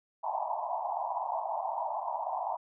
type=band-pass noise; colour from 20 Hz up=white; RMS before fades=-34 dBFS; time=0.23-2.57 s; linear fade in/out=10 ms; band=640 to 1000 Hz; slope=96 dB/octave; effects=none